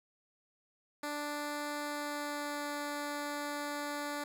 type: tone with pitch glide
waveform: 10% pulse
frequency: 293.7 to 291.2 Hz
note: D4 to D4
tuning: 0 to -15 cents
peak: -28 dBFS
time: 1.03-4.24 s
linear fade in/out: 5 ms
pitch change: -15 cents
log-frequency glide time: 1.8-2.68 s
effects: none